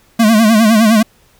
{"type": "tone with vibrato", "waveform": "square", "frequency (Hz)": 220, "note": "A3", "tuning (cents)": 0, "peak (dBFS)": -7, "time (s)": [0.19, 1.03], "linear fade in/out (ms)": 10, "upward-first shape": "sine", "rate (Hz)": 9.8, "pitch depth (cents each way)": 95, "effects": ["pink hiss -51 dBFS RMS until 1.39 s"]}